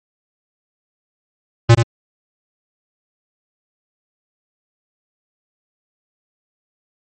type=tone with echo; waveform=square; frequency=116.54 Hz; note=A#2; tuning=in tune; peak=-5 dBFS; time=1.69-1.75 s; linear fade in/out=10 ms; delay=81 ms; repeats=1; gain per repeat=-7 dB; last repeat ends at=1.831 s; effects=MP3 32 kbps